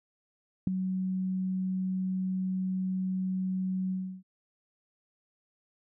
sine tone with ADSR envelope, 186.9 Hz, F#3, 18 cents sharp, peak -18 dBFS, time 0.67-4.23 s, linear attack 4 ms, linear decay 5 ms, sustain -10 dB, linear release 320 ms, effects none

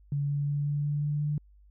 sine tone with pitch steps, 142.7 / 143.61 / 144.52 / 145.45 / 146.37 / 147.31 / 148.25 Hz, D3 / D3 / D3 / D3 / D3 / D3 / D3, -49 / -38 / -27 / -16 / -5 / +6 / +17 cents, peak -26 dBFS, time 0.12-1.38 s, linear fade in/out 2 ms, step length 180 ms, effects added 50 Hz sine -54 dBFS peak until 1.7 s

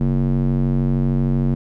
square tone with band-pass filter, 46.51 Hz, F#1, 10 cents sharp, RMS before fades -18 dBFS, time 0-1.55 s, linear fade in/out 10 ms, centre 190 Hz, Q 2.1, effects none

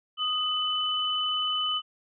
sine tone pair together, 1244.5 / 3007 Hz, D#6 / F#7, 0 / +27 cents, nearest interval octave + minor third, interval 1527 cents, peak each -31 / -26 dBFS, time 0.17-1.82 s, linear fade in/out 50 ms, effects none

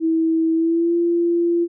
sine tone with pitch glide, 324.7 to 342.2 Hz, E4 to F4, -26 to -35 cents, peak -15 dBFS, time 0-1.68 s, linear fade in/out 50 ms, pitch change +91 cents, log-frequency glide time 0.54-0.95 s, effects none

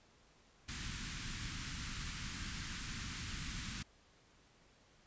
pink band-stop noise, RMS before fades -43 dBFS, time 0.68-3.83 s, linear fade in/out 10 ms, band 250 to 1300 Hz, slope 24 dB/octave, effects pink hiss -67 dBFS RMS until 5.06 s + resampled to 16000 Hz

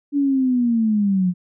sine linear sweep, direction down, 289.2 to 175.2 Hz, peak -15 dBFS, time 0.12-1.34 s, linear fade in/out 50 ms, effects none

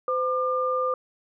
sine tone pair together, 511.3 / 1200 Hz, C5 / D6, -40 / +37 cents, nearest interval octave + minor third, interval 1477 cents, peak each -25 dBFS, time 0.08-0.94 s, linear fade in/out 2 ms, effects none

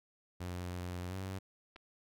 sawtooth tone with pitch glide, 89.3 to 95.16 Hz, F2 to F#2, +39 to +49 cents, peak -35 dBFS, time 0.4-1.39 s, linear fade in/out 10 ms, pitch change +110 cents, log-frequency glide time 1.08-1.15 s
clicks, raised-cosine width 0.3 ms, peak -39 dBFS, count 2, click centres 1.76 / 1.763 s
effects none

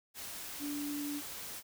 sine tone in noise, 290.2 Hz, D4, 21 cents flat, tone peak -36 dBFS, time 0.59-1.22 s, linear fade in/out 50 ms, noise white, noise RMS -44 dBFS, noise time 0.14-1.63 s, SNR +5 dB, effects none

